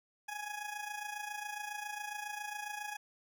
20% pulse tone with amplitude modulation, 834 Hz, G#5, 7 cents sharp, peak -32 dBFS, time 0.28-2.97 s, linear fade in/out 10 ms, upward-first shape sine, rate 27.3 Hz, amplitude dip 65%, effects none

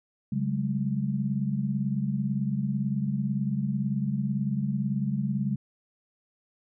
sine chord, C# suspended fourth, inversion none, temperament equal with one note detuned, 138.59 / 189.65 / 207.7 Hz, C#3 / F#3 / G#3, 0 / +43 / 0 cents, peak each -29 / -31 / -29 dBFS, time 0.32-5.56 s, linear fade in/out 5 ms, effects none

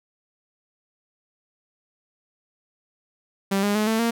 sawtooth tone with pitch steps, 196 / 204.4 / 213.2 / 222.4 / 232 Hz, G3 / G#3 / G#3 / A3 / A#3, 0 / -27 / +46 / +19 / -8 cents, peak -16 dBFS, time 3.51-4.11 s, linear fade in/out 10 ms, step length 120 ms, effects none

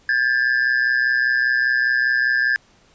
triangle ring-modulated tone, 1673 Hz, G#6, 12 cents sharp, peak -11 dBFS, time 0.09-2.56 s, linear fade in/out 0 ms, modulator 62.5 Hz, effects pink hiss -55 dBFS RMS until 2.94 s + resampled to 16000 Hz

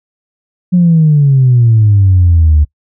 sine exponential sweep, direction down, 182.3 to 72.8 Hz, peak -3 dBFS, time 0.72-2.65 s, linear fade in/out 20 ms, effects noise-tail reverb RT60 0.1 s tail -24 dB re dry + tanh soft clip ceiling 0 dBFS

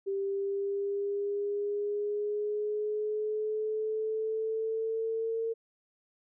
sine exponential sweep, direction up, 392 to 454.5 Hz, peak -29 dBFS, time 0.06-5.54 s, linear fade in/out 20 ms, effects none

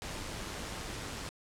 pink noise with amplitude modulation, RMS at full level -39 dBFS, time 0.02-1.29 s, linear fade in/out 0 ms, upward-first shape sine, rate 100 Hz, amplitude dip 30%, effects low-pass 9000 Hz 12 dB/octave

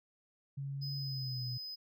sine tone with pitch glide, 138.59 to 123.47 Hz, C#3 to B2, 0 to 0 cents, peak -37 dBFS, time 0.57-1.58 s, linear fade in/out 10 ms, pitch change -200 cents, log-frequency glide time 0.96-1.45 s
triangle tone, 5030 Hz, D#8, 18 cents sharp, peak -40 dBFS, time 0.81-1.76 s, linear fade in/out 20 ms
effects none

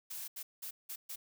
blue noise bursts at uneven times, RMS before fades -43 dBFS, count 5, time 0.1-0.28 / 0.36-0.43 / 0.62-0.71 / 0.89-0.96 / 1.09-1.16 s, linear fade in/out 10 ms, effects none

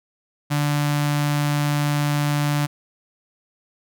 sawtooth tone with notch filter, 146.4 Hz, D3, 5 cents flat, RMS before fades -21 dBFS, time 0.5-2.67 s, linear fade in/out 20 ms, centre 430 Hz, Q 1.5, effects none

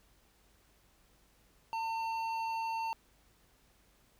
sine tone with hard clipping, 903 Hz, A5, 45 cents sharp, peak -35 dBFS, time 1.73-2.93 s, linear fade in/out 0 ms, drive 9 dB, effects added 50 Hz sine -70 dBFS peak until 4.19 s + pink hiss -68 dBFS RMS until 4.19 s

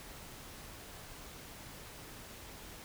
silence, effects pink hiss -50 dBFS RMS until 2.84 s

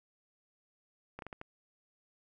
slowing click train, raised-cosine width 0.5 ms, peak -28 dBFS, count 5, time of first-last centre 1.19-1.414 s, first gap 32 ms, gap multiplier 1.39, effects none

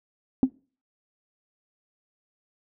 sine tone with exponential decay, 261.6 Hz, C4, in tune, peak -9 dBFS, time 0.43-0.5 s, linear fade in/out 1 ms, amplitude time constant 15 ms, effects noise-tail reverb RT60 0.4 s tail -26 dB re dry + tanh soft clip ceiling -11 dBFS

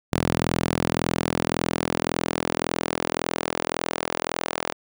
sawtooth tone with high-pass filter sweep, 41.82 Hz, E1, 26 cents sharp, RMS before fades -26 dBFS, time 0.12-4.73 s, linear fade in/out 10 ms, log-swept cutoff 140 to 560 Hz, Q 0.89, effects none

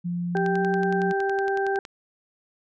sine tone with pitch glide, 174.61 to 182.02 Hz, F3 to F#3, 0 to -28 cents, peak -25 dBFS, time 0.04-1.13 s, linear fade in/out 20 ms, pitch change +72 cents, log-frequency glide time 0.4-0.61 s
harmonic tone, 392 Hz, G4, in tune, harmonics 1 / 2 / 4, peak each -24 / -27 / -30 dBFS, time 0.35-1.79 s, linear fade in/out 2 ms
click train, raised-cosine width 0.2 ms, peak -21 dBFS, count 17, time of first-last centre 0.37-1.851 s, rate 10.8 Hz
effects none

